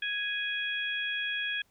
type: harmonic tone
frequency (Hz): 830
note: G#5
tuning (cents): -1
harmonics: 2 / 3 / 4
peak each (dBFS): -33 / -35 / -35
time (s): 0.02-1.62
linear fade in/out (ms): 5
effects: pink hiss -69 dBFS RMS until 1.7 s